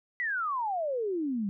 sine exponential sweep, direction down, 2009 to 191.2 Hz, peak -28 dBFS, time 0.2-1.49 s, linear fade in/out 0 ms, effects none

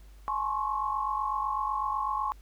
sine tone cluster, 847 / 1057 / 1105 Hz, G#5 / C6 / C#6, +34 / +17 / -6 cents, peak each -33 / -32 / -31 dBFS, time 0.28-2.32 s, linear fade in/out 0 ms, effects added 50 Hz sine -48 dBFS peak until 2.41 s + pink hiss -63 dBFS RMS until 2.41 s

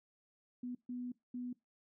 sine tone bursts at uneven times, 246.9 Hz, B3, in tune, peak -39 dBFS, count 3, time 0.63-0.75 / 0.89-1.12 / 1.34-1.53 s, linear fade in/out 5 ms, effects noise-tail reverb RT60 0.2 s tail -21 dB re dry

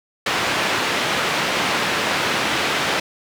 white band-pass noise, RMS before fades -21 dBFS, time 0.26-3 s, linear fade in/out 5 ms, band 130 to 2700 Hz, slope 12 dB/octave, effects none

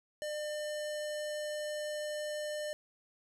square tone with low-pass filter, 601 Hz, D5, 40 cents sharp, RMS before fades -38 dBFS, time 0.22-2.73 s, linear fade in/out 0 ms, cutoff 9500 Hz, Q 1.3, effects none

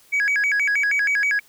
sine tone with vibrato, 1942 Hz, B6, 30 cents flat, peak -15 dBFS, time 0.12-1.4 s, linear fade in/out 20 ms, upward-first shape square, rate 6.3 Hz, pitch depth 270 cents each way, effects tanh soft clip ceiling -16 dBFS + white hiss -54 dBFS RMS until 1.48 s

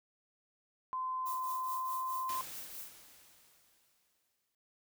sine tone with pitch glide, 1030 to 1037.2 Hz, C6 to C6, -28 to -15 cents, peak -34 dBFS, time 0.93-2.41 s, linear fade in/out 0 ms, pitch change +13 cents, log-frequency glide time 1.44-2.12 s
violet noise with tremolo, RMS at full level -44 dBFS, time 1.25-2.9 s, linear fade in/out 20 ms, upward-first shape triangle, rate 4.7 Hz, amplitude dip 75%
white noise with exponential decay, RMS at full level -44 dBFS, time 2.29-4.55 s, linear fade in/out 2 ms, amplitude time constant 490 ms
effects none

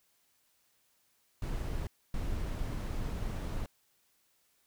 brown noise bursts at uneven times, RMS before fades -35 dBFS, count 2, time 1.42-1.87 / 2.14-3.66 s, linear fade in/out 2 ms, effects white hiss -72 dBFS RMS until 4.66 s

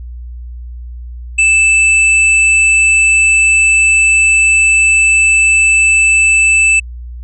square tone, 2637 Hz, E7, in tune, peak -7 dBFS, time 1.38-6.8 s, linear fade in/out 10 ms, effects added 60 Hz sine -24 dBFS peak until 7.23 s + resampled to 24000 Hz

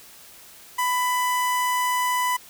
sawtooth tone with notch filter, 996 Hz, B5, 14 cents sharp, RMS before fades -23 dBFS, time 0.78-2.37 s, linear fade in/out 10 ms, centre 4200 Hz, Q 1.4, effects white hiss -47 dBFS RMS until 2.49 s

